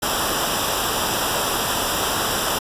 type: noise with comb filter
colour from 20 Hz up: pink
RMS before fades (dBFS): -22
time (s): 0.02-2.59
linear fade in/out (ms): 10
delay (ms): 0.46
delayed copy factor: -0.75
effects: resampled to 32000 Hz